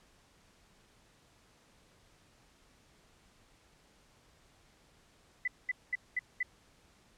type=tone bursts; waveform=sine; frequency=2000 Hz; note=B6; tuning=21 cents sharp; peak=-29 dBFS; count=5; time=5.45-6.43 s; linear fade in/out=5 ms; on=28 ms; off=210 ms; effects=pink hiss -65 dBFS RMS until 7.17 s + low-pass 9000 Hz 12 dB/octave